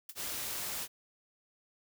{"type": "noise with exponential decay", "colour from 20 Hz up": "blue", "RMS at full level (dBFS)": -38, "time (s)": [0.09, 0.17], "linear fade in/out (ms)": 5, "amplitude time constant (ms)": 16}
{"type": "noise", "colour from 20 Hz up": "white", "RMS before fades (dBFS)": -38, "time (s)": [0.15, 0.88], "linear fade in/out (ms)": 50}
{"effects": []}